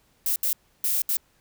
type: noise bursts at uneven times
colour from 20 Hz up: violet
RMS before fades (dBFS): -24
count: 4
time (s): 0.26-0.36 / 0.43-0.53 / 0.84-1.02 / 1.09-1.17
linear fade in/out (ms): 2
effects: pink hiss -64 dBFS RMS until 1.4 s